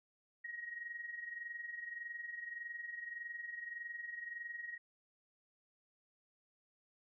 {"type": "tone with amplitude modulation", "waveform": "sine", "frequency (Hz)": 1889, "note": "A#6", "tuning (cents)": 22, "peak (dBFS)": -40, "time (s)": [0.44, 4.78], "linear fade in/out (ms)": 10, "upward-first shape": "sine", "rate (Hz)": 21.7, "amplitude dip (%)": 65, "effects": []}